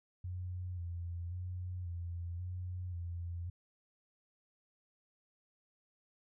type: tone with vibrato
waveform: sine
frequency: 88.3 Hz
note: F2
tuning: 20 cents sharp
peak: -38 dBFS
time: 0.24-3.5 s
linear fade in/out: 5 ms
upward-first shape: square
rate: 0.93 Hz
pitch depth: 41 cents each way
effects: none